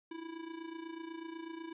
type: tone with amplitude modulation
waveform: square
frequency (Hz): 328.7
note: E4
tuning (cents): -5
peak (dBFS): -40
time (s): 0.11-1.73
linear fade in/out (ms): 5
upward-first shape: sine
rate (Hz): 28.1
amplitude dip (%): 70
effects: resampled to 8000 Hz + 13-bit